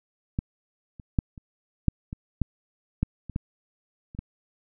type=clicks; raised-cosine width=5 ms; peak=-13 / -29 / -9 / -30 / -7 / -21 / -11 / -10 / -24 / -15 / -30 / -20 dBFS; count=12; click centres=0.389 / 0.998 / 1.188 / 1.378 / 1.883 / 2.129 / 2.417 / 3.03 / 3.297 / 3.361 / 4.149 / 4.19 s; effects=none